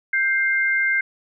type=tone pair together; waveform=sine; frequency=1573.2 / 2100 Hz; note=G6 / C7; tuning=+6 / +6 cents; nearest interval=perfect fourth; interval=500 cents; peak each=-20 dBFS; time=0.13-1.01 s; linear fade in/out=5 ms; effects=none